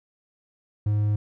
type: tone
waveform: triangle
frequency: 104.7 Hz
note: G#2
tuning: 15 cents sharp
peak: -18 dBFS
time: 0.86-1.16 s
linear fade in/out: 5 ms
effects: none